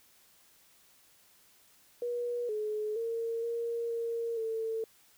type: tone with pitch steps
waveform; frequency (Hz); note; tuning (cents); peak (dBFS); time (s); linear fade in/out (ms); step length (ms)
sine; 482 / 426.1 / 458.9 / 466.5 / 463.4 / 447.4; B4 / G#4 / A#4 / A#4 / A#4 / A4; -42 / +44 / -27 / +1 / -10 / +29; -31; 2.02-4.84; 2; 470
effects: white hiss -63 dBFS RMS until 5.17 s